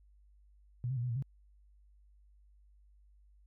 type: tone with pitch steps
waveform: sine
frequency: 122.3 / 132.8 / 119.1 / 125 / 116 / 135.4 Hz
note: B2 / C3 / A#2 / B2 / A#2 / C#3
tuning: -16 / +26 / +38 / +21 / -8 / -40 cents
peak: -32 dBFS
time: 0.84-1.224 s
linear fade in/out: 0 ms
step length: 64 ms
effects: added 50 Hz sine -60 dBFS peak until 3.46 s